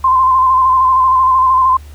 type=tone with vibrato; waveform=sine; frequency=1038 Hz; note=C6; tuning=14 cents flat; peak=-7 dBFS; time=0.04-1.77 s; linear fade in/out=5 ms; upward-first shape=square; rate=13 Hz; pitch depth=29 cents each way; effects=added 73 Hz sine -31 dBFS peak until 1.94 s + pink hiss -45 dBFS RMS until 1.94 s